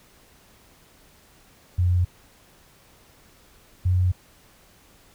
sine tone pair in turn, 89.2 / 90.97 Hz, F2 / F#2, +37 / -29 cents, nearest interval unison, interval 34 cents, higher second, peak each -17 dBFS, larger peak neither, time 1.78-2.05 / 3.85-4.12 s, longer neither, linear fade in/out 10 ms, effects pink hiss -55 dBFS RMS until 5.14 s

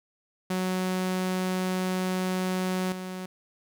sawtooth tone with level steps, 185 Hz, F#3, in tune, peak -22 / -30 dBFS, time 0.5-3.26 s, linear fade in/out 5 ms, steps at 2.92 s, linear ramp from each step 2 ms, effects none

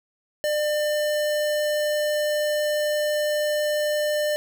square tone, 599 Hz, D5, 34 cents sharp, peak -22 dBFS, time 0.44-4.36 s, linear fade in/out 0 ms, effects none

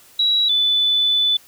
sine tone pair in turn, 3889 / 3491 Hz, B7 / A7, -27 / -14 cents, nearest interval major second, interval 187 cents, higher first, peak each -14 dBFS, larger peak neither, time 0.19-0.49 / 0.49-1.37 s, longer second, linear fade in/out 5 ms, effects white hiss -49 dBFS RMS until 1.47 s

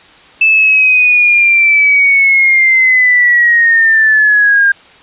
sine linear sweep, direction down, 2637 to 1600 Hz, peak -5 dBFS, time 0.41-4.72 s, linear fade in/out 5 ms, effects white hiss -40 dBFS RMS until 5.02 s + resampled to 8000 Hz

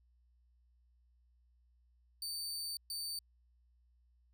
sawtooth tone bursts at uneven times, 4578 Hz, D8, 45 cents flat, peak -36 dBFS, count 2, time 2.22-2.77 / 2.9-3.19 s, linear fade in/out 2 ms, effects added 60 Hz sine -67 dBFS peak until 4.33 s

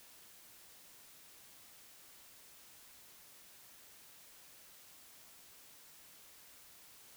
silence, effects white hiss -59 dBFS RMS until 7.16 s

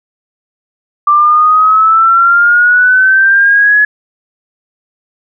sine exponential sweep, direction up, 1174.7 to 1700 Hz, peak -4 dBFS, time 1.07-3.85 s, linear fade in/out 5 ms, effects none

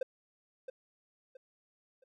triangle tone with echo, 518 Hz, C5, 17 cents flat, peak -27 dBFS, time 0.01-0.03 s, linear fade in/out 5 ms, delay 670 ms, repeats 3, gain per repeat -10 dB, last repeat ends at 2.04 s, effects none

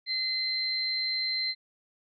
sine tone pair together, 2058 / 4116 Hz, C7 / C8, -29 / -29 cents, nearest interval octave, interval 1200 cents, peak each -34 / -28 dBFS, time 0.06-1.55 s, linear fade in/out 50 ms, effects none

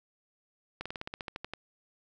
slowing click train, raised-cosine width 0.3 ms, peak -21 dBFS, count 12, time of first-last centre 0.81-1.536 s, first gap 46 ms, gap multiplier 1.07, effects none

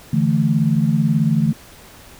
sine chord, D suspended second, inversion none, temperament just, 146.83 / 165.19 / 220.2 Hz, D3 / E3 / A3, 0 / +4 / +2 cents, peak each -18 dBFS, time 0.13-1.53 s, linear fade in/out 5 ms, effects pink hiss -43 dBFS RMS until 2.19 s

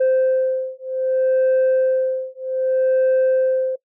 sine beating tone pair, 520 / 520.64 Hz, C5 / C5, -11 / -9 cents, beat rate 0.64 Hz, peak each -17 dBFS, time 0-3.76 s, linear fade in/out 10 ms, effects noise-tail reverb RT60 0.1 s tail -21 dB re dry + tanh soft clip ceiling -12 dBFS

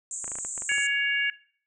pink band-pass noise, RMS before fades -35 dBFS, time 0.11-0.87 s, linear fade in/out 2 ms, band 6900 to 8200 Hz, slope 96 dB/octave
clicks, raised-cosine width 0.5 ms, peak -26 dBFS, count 10, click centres 0.243 / 0.279 / 0.318 / 0.355 / 0.386 / 0.449 / 0.578 / 0.621 / 0.717 / 0.782 s
harmonic tone, 560 Hz, C#5, 18 cents sharp, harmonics 3 / 4 / 5, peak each -25 / -27 / -29 dBFS, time 0.69-1.3 s, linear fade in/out 2 ms
effects noise-tail reverb RT60 0.5 s tail -19 dB re dry

